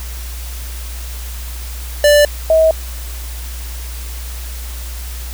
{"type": "tone pair in turn", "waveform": ["square", "sine"], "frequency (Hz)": [587.3, 640.2], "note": ["D5", "D#5"], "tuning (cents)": [0, 49], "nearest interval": "minor second", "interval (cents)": 149, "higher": "second", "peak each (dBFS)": -7, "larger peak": "neither", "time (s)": [[2.04, 2.25], [2.5, 2.71]], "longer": "neither", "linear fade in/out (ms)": 2, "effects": ["added 60 Hz sine -24 dBFS peak until 5.33 s", "white hiss -33 dBFS RMS until 5.33 s"]}